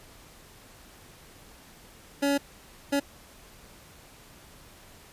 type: tone bursts at uneven times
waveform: 25% pulse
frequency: 281.8 Hz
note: C#4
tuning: 29 cents sharp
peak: -19 dBFS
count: 2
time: 2.22-2.38 / 2.92-3 s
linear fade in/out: 10 ms
effects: pink hiss -52 dBFS RMS until 5.12 s + resampled to 32000 Hz